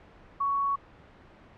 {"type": "tone", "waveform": "sine", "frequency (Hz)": 1116, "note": "C#6", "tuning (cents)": 11, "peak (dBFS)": -24, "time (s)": [0.4, 0.76], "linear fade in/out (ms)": 10, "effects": ["pink hiss -53 dBFS RMS until 1.57 s", "low-pass 2000 Hz 12 dB/octave"]}